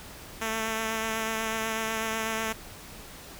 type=tone with vibrato; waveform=5% pulse; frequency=222.1 Hz; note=A3; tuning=16 cents sharp; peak=-17 dBFS; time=0.41-2.53 s; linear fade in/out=10 ms; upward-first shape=triangle; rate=8.1 Hz; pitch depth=20 cents each way; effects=pink hiss -45 dBFS RMS until 3.39 s